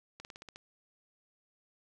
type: slowing click train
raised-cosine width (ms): 0.2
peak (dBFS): -30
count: 7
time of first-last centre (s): 0.2-0.559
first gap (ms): 49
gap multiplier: 1.08
effects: none